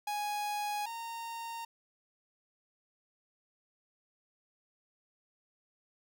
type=tone pair in turn; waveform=45% pulse; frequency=830.6 / 922.2 Hz; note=G#5 / A#5; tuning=0 / -19 cents; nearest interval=major second; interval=181 cents; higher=second; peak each=-33 / -39 dBFS; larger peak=first; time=0.07-0.86 / 0.86-1.65 s; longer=neither; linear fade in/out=5 ms; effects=none